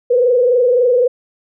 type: tone with frequency modulation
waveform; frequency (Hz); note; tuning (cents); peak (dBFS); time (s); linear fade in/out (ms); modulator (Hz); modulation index
sine; 493.7; B4; -1; -9; 0.1-1.08; 10; 23.7; 0.96
effects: none